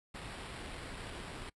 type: noise with sample-and-hold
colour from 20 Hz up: pink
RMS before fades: -45 dBFS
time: 0.14-1.5 s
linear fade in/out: 10 ms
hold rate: 6300 Hz
effects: noise-tail reverb RT60 0.1 s tail -24 dB re dry + resampled to 24000 Hz